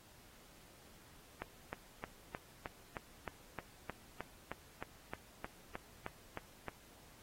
click train, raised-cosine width 0.5 ms, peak -26 dBFS, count 18, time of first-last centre 1.42-6.683 s, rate 3.23 Hz, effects pink hiss -62 dBFS RMS until 7.22 s + AAC 48 kbps

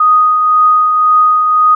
sine tone with tremolo, 1244.5 Hz, D#6, in tune, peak -4 dBFS, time 0-1.75 s, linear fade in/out 5 ms, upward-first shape triangle, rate 1.9 Hz, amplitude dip 40%, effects none

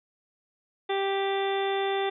harmonic tone, 392 Hz, G4, in tune, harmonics 1 / 2 / 3 / 4 / 5 / 6 / 7 / 8 / 9, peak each -27 / -30 / -39 / -41 / -37 / -43 / -44 / -48 / -37 dBFS, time 0.89-2.1 s, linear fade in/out 10 ms, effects none

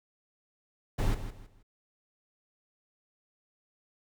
brown noise with echo, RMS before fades -27 dBFS, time 0.98-1.15 s, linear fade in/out 10 ms, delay 160 ms, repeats 3, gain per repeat -11 dB, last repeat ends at 1.63 s, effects none

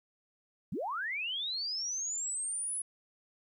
sine linear sweep, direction up, 123.3 to 10370 Hz, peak -33 dBFS, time 0.72-2.82 s, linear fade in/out 5 ms, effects 12-bit

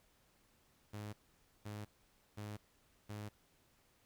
sawtooth tone bursts, 104.8 Hz, G#2, 16 cents sharp, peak -40 dBFS, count 4, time 0.93-3.29 s, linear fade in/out 10 ms, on 200 ms, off 520 ms, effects pink hiss -72 dBFS RMS until 4.05 s

